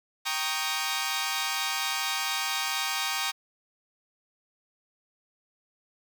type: chord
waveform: 10% pulse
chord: Eb dominant seventh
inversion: first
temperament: equal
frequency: 784 / 932.3 / 1108.7 / 1244.5 Hz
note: G5 / Bb5 / Db6 / Eb6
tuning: 0 / 0 / 0 / 0 cents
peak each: -25 dBFS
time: 0.25-3.32 s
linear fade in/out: 20 ms
effects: none

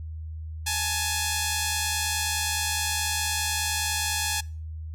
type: tone pair together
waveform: 5% pulse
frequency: 835.3 / 885 Hz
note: G#5 / A5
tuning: +10 / +10 cents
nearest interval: minor second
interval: 100 cents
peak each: -15 / -18 dBFS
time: 0.66-4.41 s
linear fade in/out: 10 ms
effects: noise-tail reverb RT60 0.4 s tail -24 dB re dry + added 79 Hz sine -33 dBFS peak until 4.94 s

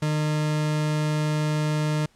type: tone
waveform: 40% pulse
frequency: 152.2 Hz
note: D#3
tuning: 38 cents flat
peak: -21 dBFS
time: 0.02-2.06 s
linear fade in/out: 5 ms
effects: pink hiss -61 dBFS RMS until 2.15 s + low-pass 9000 Hz 12 dB/octave

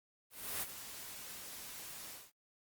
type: noise with ADSR envelope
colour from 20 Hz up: white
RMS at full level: -37 dBFS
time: 0.3-2.32 s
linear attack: 320 ms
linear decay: 31 ms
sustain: -11 dB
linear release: 220 ms
effects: noise-tail reverb RT60 0.1 s tail -21 dB re dry + Opus 32 kbps

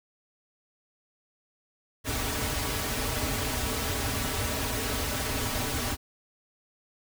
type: noise with comb filter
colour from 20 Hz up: pink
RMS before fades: -30 dBFS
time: 2.04-5.97 s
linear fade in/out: 50 ms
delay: 5.7 ms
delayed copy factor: -0.95
effects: none

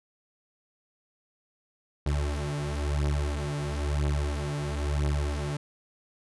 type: beating tone pair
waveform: 30% pulse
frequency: 72.3 / 73.3 Hz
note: D2 / D2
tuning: -27 / -3 cents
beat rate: 1 Hz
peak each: -27 / -27 dBFS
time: 2.06-5.57 s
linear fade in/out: 5 ms
effects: resampled to 24000 Hz

